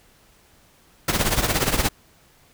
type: noise with tremolo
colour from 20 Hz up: pink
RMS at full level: -18 dBFS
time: 1.08-1.89 s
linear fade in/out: 5 ms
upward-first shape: triangle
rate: 17 Hz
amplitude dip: 80%
effects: pink hiss -56 dBFS RMS until 2.53 s